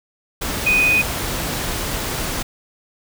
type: tone in noise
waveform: sine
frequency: 2489 Hz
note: D#7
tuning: in tune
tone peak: -13 dBFS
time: 0.66-1.02 s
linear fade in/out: 10 ms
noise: pink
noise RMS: -24 dBFS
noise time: 0.41-2.43 s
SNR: +8 dB
effects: none